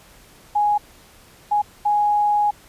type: tone bursts at uneven times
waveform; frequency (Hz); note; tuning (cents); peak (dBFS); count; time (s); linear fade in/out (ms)
sine; 830.6; G#5; 0; -15; 3; 0.55-0.78 / 1.51-1.62 / 1.85-2.51; 10
effects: pink hiss -49 dBFS RMS until 2.68 s + resampled to 32000 Hz